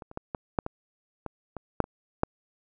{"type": "clicks", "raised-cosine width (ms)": 1, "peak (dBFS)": [-27, -30, -19, -17, -10, -18, -20, -22, -6, -26, -8], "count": 11, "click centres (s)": [0.022, 0.114, 0.174, 0.348, 0.588, 0.664, 1.263, 1.567, 1.803, 1.841, 2.234], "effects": []}